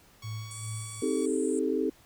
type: tone with pitch glide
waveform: 10% pulse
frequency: 1114 to 1132.2 Hz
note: C#6 to C#6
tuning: +8 to +36 cents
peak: -37 dBFS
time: 0.22-1.26 s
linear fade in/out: 5 ms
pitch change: +28 cents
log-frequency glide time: 0.36-0.61 s
type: tone with tremolo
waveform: sine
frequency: 110 Hz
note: A2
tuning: in tune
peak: -33 dBFS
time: 0.23-1.02 s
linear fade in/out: 20 ms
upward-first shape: sine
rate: 2.5 Hz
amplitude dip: 70%
type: band-pass noise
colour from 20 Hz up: pink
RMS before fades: -44 dBFS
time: 0.51-1.59 s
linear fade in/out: 0 ms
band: 7600 to 9300 Hz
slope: 96 dB/octave
type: chord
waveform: sine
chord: A half-diminished seventh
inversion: first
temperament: just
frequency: 264 / 316.8 / 396 / 440 Hz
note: C4 / Eb4 / G4 / A4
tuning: +16 / +31 / +18 / 0 cents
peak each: -31 dBFS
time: 1.02-1.9 s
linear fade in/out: 5 ms
effects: pink hiss -59 dBFS RMS until 2.05 s